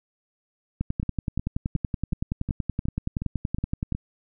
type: two click trains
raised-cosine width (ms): 5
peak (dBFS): -17 / -13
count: 9 / 34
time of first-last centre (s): 1.03-3.95 / 0.81-3.923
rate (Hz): 2.74 / 10.6
effects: none